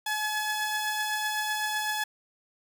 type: tone pair together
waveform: sawtooth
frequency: 854 / 1700.1 Hz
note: G#5 / G#6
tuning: +48 / +40 cents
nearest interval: octave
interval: 1192 cents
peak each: -27 dBFS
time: 0.06-2.04 s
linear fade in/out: 5 ms
effects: none